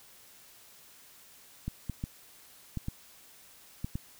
clicks, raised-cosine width 5 ms, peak -21 dBFS, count 7, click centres 1.68 / 1.897 / 2.039 / 2.773 / 2.884 / 3.845 / 3.955 s, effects white hiss -56 dBFS RMS until 4.19 s

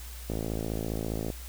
click train, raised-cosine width 2 ms, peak -19 dBFS, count 56, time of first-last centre 0.3-1.302 s, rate 54.9 Hz, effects added 60 Hz sine -40 dBFS peak until 1.48 s + white hiss -47 dBFS RMS until 1.48 s

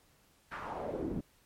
brown noise with band-pass filter sweep, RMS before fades -38 dBFS, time 0.51-1.21 s, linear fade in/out 10 ms, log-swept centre 1600 to 220 Hz, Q 2.6, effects pink hiss -67 dBFS RMS until 1.45 s + MP3 64 kbps

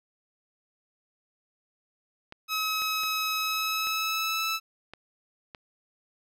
clicks, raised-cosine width 0.3 ms, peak -26 dBFS, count 6, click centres 2.324 / 2.82 / 3.035 / 3.871 / 4.936 / 5.548 s
15% pulse tone with pitch glide, 1280 to 1312.9 Hz, D#6 to E6, +49 to -7 cents, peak -20 dBFS, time 2.48-4.6 s, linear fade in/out 50 ms, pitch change +44 cents, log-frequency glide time 3.38-4.48 s
effects none

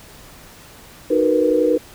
sine chord, B major seventh, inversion first, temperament just, 308.7 / 370.4 / 463 / 493.9 Hz, D#4 / F#4 / A#4 / B4, -14 / +2 / -12 / 0 cents, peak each -19 / -23 / -19 / -17 dBFS, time 1.1-1.78 s, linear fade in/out 10 ms, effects pink hiss -43 dBFS RMS until 1.94 s

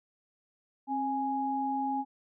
sine tone pair together, 267.7 / 830.6 Hz, C4 / G#5, +40 / 0 cents, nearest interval octave + minor sixth, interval 1960 cents, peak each -33 / -30 dBFS, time 0.87-2.05 s, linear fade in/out 50 ms, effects none

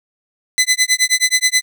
15% pulse tone with tremolo, 2017 Hz, B6, 36 cents sharp, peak -3 dBFS, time 0.58-1.62 s, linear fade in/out 0 ms, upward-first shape sine, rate 9.4 Hz, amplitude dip 100%, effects none

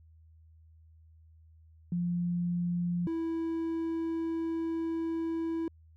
sine / triangle tone pair in turn, 174.61 / 328.5 Hz, F3 / E4, 0 / -6 cents, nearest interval major seventh, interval 1094 cents, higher second, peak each -28 dBFS, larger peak neither, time 1.92-3.07 / 3.07-5.68 s, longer second, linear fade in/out 2 ms, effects added 80 Hz sine -55 dBFS peak until 5.96 s

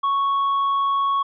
triangle tone, 1108.7 Hz, C#6, in tune, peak -16 dBFS, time 0.03-1.23 s, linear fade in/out 10 ms, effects resampled to 11025 Hz

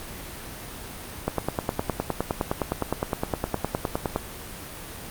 click train, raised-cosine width 1 ms, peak -9 dBFS, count 29, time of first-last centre 1.28-4.161 s, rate 9.72 Hz, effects pink hiss -38 dBFS RMS until 5.1 s + Opus 32 kbps

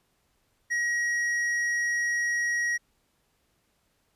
sine tone with hard clipping, 1900 Hz, A#6, 33 cents sharp, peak -26 dBFS, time 0.7-2.78 s, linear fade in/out 20 ms, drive 6 dB, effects pink hiss -71 dBFS RMS until 4.15 s + resampled to 32000 Hz

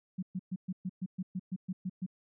sine tone bursts, 185 Hz, F#3, in tune, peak -32 dBFS, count 12, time 0.18-2.064 s, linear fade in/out 10 ms, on 47 ms, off 120 ms, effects none

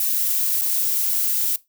violet noise with dropouts, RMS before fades -21 dBFS, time 0-1.56 s, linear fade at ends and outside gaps 2 ms, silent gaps 0.613-0.617 s, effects noise-tail reverb RT60 0.2 s tail -19 dB re dry

